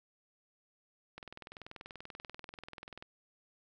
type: click train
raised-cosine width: 0.3 ms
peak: -30 dBFS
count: 39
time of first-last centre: 1.18-3.025 s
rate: 20.6 Hz
effects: none